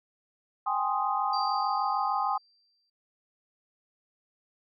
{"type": "chord", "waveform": "sine", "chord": "Ab major seventh", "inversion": "third", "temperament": "equal", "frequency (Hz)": [784, 830.6, 1046.5, 1244.5], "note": ["G5", "Ab5", "C6", "Eb6"], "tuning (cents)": [0, 0, 0, 0], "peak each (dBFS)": -31, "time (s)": [0.66, 2.38], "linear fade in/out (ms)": 10}
{"type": "tone with exponential decay", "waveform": "sine", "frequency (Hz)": 4699, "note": "D8", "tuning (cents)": 0, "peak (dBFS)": -33, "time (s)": [1.33, 2.9], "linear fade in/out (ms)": 5, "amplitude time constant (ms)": 340}
{"effects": []}